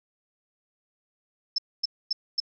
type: tone bursts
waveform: sine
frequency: 5274 Hz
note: E8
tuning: in tune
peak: -22 dBFS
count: 4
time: 1.56-2.402 s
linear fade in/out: 5 ms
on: 23 ms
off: 250 ms
effects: none